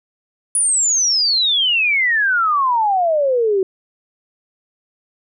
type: exponential sweep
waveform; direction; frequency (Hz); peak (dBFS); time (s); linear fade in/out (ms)
sine; down; 9956 to 370; -13; 0.55-3.63; 2
effects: none